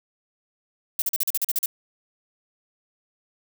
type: noise bursts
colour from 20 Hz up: violet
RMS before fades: -23 dBFS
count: 10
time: 0.99-1.659 s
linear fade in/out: 2 ms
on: 30 ms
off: 41 ms
effects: none